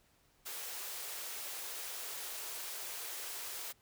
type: high-pass noise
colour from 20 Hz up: white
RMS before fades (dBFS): -43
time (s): 0.45-3.73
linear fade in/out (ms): 20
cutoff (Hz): 350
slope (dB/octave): 48
effects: pink hiss -70 dBFS RMS until 3.81 s